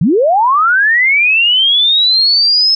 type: linear sweep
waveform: sine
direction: up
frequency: 134.3 to 5240 Hz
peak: -7 dBFS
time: 0.01-2.75 s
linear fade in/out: 5 ms
effects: none